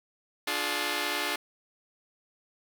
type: chord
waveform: 5% pulse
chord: D diminished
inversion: none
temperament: just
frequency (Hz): 293.7 / 352.4 / 422.9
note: D4 / F4 / Ab4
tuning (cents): 0 / +16 / +31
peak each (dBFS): -22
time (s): 0.47-1.36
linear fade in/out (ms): 5
effects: none